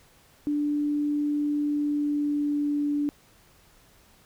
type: tone with pitch glide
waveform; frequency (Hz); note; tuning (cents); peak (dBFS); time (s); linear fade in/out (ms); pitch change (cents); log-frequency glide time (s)
sine; 293.7 to 291.2; D4 to D4; 0 to -15; -23; 0.47-3.09; 0; -15; 1.62-2.87
effects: pink hiss -58 dBFS RMS until 4.25 s